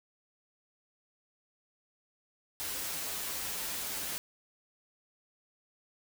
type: noise with comb filter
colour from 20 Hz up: white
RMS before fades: -37 dBFS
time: 2.6-4.18 s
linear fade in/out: 0 ms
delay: 8.4 ms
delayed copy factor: -0.6
effects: none